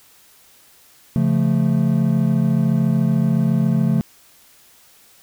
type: chord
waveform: triangle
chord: Db augmented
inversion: none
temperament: equal with one note detuned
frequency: 138.59 / 172.51 / 220 Hz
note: Db3 / F3 / A3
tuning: 0 / -21 / 0 cents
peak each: -17 dBFS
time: 1.16-4.01 s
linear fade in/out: 0 ms
effects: white hiss -51 dBFS RMS until 5.22 s